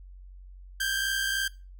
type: tone pair together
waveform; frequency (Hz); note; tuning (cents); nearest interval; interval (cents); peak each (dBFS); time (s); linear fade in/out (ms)
sawtooth; 1568 / 1631.2; G6 / G#6; 0 / -32; minor second; 68; -24 / -29; 0.8-1.48; 5
effects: noise-tail reverb RT60 0.3 s tail -21 dB re dry + added 46 Hz sine -44 dBFS peak until 1.79 s